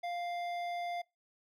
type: tone with hard clipping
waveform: sine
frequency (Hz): 698.5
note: F5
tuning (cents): 0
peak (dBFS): -37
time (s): 0.03-1.02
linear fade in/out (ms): 10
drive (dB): 11
effects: noise-tail reverb RT60 0.2 s tail -23 dB re dry